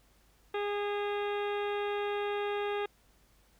harmonic tone with a mistuned harmonic, 410 Hz, G#4, 22 cents flat, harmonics 1 / 2 / 3 / 4 / 5 / 6 / 7 / 8 / 9, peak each -32 / -38 / -42 / -44 / -46 / -48 / -49 / -50 / -51 dBFS, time 0.54-2.86 s, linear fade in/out 5 ms, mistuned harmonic 7, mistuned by -69 cents, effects added 50 Hz sine -66 dBFS peak until 3.59 s + pink hiss -67 dBFS RMS until 3.59 s

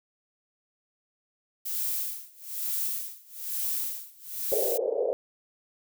violet noise with tremolo, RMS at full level -29 dBFS, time 1.65-4.78 s, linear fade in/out 10 ms, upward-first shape sine, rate 1.1 Hz, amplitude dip 95%
white band-pass noise, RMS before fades -28 dBFS, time 4.52-5.13 s, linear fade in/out 0 ms, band 430 to 560 Hz, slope 48 dB/octave
effects none

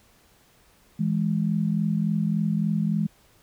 sine tone pair together, 164.1 / 207.6 Hz, E3 / G#3, -8 / 0 cents, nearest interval major third, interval 408 cents, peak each -24 dBFS, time 0.99-3.07 s, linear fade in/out 10 ms, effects pink hiss -59 dBFS RMS until 3.42 s

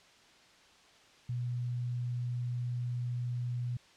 sine tone, 122.1 Hz, B2, 19 cents flat, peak -32 dBFS, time 1.29-3.77 s, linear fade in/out 5 ms, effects white hiss -60 dBFS RMS until 3.96 s + low-pass 5000 Hz 12 dB/octave

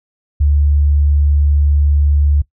sine tone, 72.6 Hz, D2, 19 cents flat, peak -9 dBFS, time 0.4-2.42 s, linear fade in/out 10 ms, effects noise-tail reverb RT60 0.1 s tail -19 dB re dry

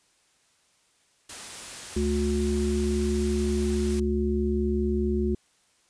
white noise, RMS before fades -39 dBFS, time 1.29-4 s, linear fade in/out 5 ms
harmonic tone, 72.4 Hz, D2, 24 cents flat, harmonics 1 / 3 / 5, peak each -27 / -27 / -27 dBFS, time 1.96-5.35 s, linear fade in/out 5 ms
effects white hiss -65 dBFS RMS until 5.89 s + resampled to 22050 Hz

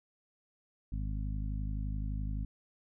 harmonic tone, 51.7 Hz, G#1, 7 cents flat, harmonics 1 / 2 / 3 / 4 / 5, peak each -34 / -40 / -44 / -46 / -48 dBFS, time 0.92-2.45 s, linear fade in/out 5 ms, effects none

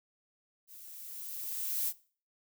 violet noise with level ramp, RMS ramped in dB -52 to -31 dBFS, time 0.67-1.93 s, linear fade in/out 50 ms, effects noise-tail reverb RT60 0.4 s tail -19 dB re dry

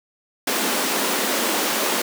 pink high-pass noise, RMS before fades -22 dBFS, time 0.47-2.02 s, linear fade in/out 5 ms, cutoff 210 Hz, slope 48 dB/octave, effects none

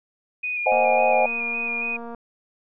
sine tone with vibrato, 2455 Hz, D#7, 24 cents flat, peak -24 dBFS, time 0.43-1.97 s, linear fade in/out 10 ms, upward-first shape square, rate 3.6 Hz, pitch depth 20 cents each way
sine chord, Ab dominant seventh, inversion first, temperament equal, 523.3 / 622.3 / 740 / 830.6 Hz, C5 / Eb5 / Gb5 / Ab5, 0 / 0 / 0 / 0 cents, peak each -22 dBFS, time 0.66-1.26 s, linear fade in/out 5 ms
click train, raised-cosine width 1 ms, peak -24 dBFS, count 335, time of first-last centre 0.72-2.147 s, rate 234 Hz
effects none

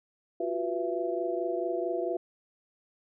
sine tone cluster, 347.6 / 372.1 / 491.2 / 669 Hz, F4 / F#4 / B4 / E5, -8 / +10 / -9 / +25 cents, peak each -33 / -34 / -35 / -33 dBFS, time 0.4-2.17 s, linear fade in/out 5 ms, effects none

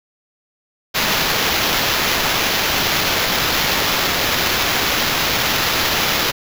violet noise with sample-and-hold, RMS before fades -18 dBFS, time 0.94-6.32 s, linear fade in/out 20 ms, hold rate 8820 Hz, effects none

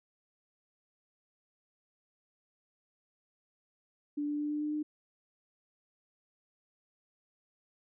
sine tone with pitch steps, 292.5 / 294.4 / 296.2 / 298.1 / 300 / 301.9 Hz, D4 / D4 / D4 / D4 / D4 / D4, -7 / +4 / +15 / +26 / +37 / +48 cents, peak -31 dBFS, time 4.17-4.83 s, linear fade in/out 10 ms, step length 110 ms, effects none

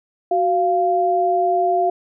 sine tone pair together, 372 / 695 Hz, F#4 / F5, +9 / -9 cents, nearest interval major seventh, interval 1082 cents, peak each -20 / -16 dBFS, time 0.31-1.9 s, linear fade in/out 5 ms, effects none

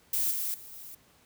violet noise with level steps, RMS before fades -28 / -32 / -47 / -45 dBFS, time 0.13-0.95 s, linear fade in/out 5 ms, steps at 0.31 / 0.54 / 0.72 s, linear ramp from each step 2 ms, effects pink hiss -62 dBFS RMS until 1.25 s + high-pass 60 Hz 12 dB/octave

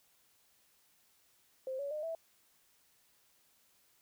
sine tone with pitch steps, 523.3 / 564.1 / 608.1 / 655.5 Hz, C5 / C#5 / D#5 / E5, 0 / +30 / -40 / -10 cents, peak -36 dBFS, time 1.67-2.15 s, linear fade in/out 2 ms, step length 120 ms, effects white hiss -70 dBFS RMS until 4.01 s

